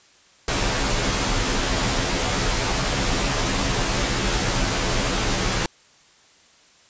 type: noise with comb filter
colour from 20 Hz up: pink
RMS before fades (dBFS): -22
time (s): 0.48-5.66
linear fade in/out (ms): 2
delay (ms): 13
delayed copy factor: -0.9
effects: white hiss -54 dBFS RMS until 6.89 s + resampled to 16000 Hz